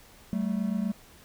triangle tone pair together, 192.03 / 220 Hz, G3 / A3, -35 / 0 cents, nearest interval major second, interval 235 cents, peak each -27 dBFS, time 0.33-0.92 s, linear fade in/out 0 ms, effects pink hiss -54 dBFS RMS until 1.24 s

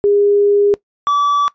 sine / triangle tone pair in turn, 407.3 / 1152 Hz, G#4 / D6, -34 / -34 cents, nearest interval octave + tritone, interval 1800 cents, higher second, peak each -9 dBFS, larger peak neither, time 0.04-0.74 / 1.07-1.48 s, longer first, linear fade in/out 0 ms, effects noise-tail reverb RT60 0.1 s tail -20 dB re dry + resampled to 16000 Hz

